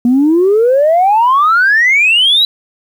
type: exponential sweep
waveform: sine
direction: up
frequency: 235.2 to 3985 Hz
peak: -5 dBFS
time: 0.05-2.45 s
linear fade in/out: 2 ms
effects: tanh soft clip ceiling -3 dBFS + 7-bit